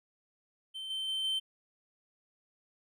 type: tone with level steps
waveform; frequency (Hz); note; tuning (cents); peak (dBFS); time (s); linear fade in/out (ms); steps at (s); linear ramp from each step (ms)
triangle; 3100; G7; -20; -37 / -32 / -30 / -28; 0.74-1.4; 20; 0.9 / 1.08 / 1.24; 5
effects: none